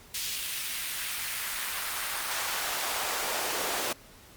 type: noise with high-pass filter sweep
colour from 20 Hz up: pink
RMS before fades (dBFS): -32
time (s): 0.14-3.93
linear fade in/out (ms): 5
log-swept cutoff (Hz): 3200 to 430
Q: 0.97
effects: pink hiss -53 dBFS RMS until 4.36 s + Opus 48 kbps